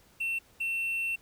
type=tone pair in turn; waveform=triangle; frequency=2700 / 2700 Hz; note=E7 / E7; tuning=+41 / +41 cents; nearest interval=unison; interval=0 cents; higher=neither; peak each=-27 dBFS; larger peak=neither; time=0.2-0.39 / 0.6-1.16 s; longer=second; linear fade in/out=10 ms; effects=pink hiss -61 dBFS RMS until 1.21 s